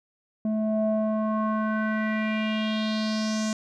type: tone with low-pass filter sweep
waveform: square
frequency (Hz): 216.7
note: A3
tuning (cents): -26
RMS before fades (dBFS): -26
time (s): 0.45-3.53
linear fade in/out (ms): 2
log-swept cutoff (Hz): 460 to 6900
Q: 3.5
effects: none